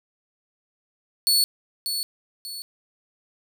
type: tone with echo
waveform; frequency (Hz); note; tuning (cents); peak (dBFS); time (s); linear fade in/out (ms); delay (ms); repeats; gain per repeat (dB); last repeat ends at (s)
sawtooth; 4420; C#8; -6; -14; 1.27-1.44; 0; 590; 2; -8; 2.62
effects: none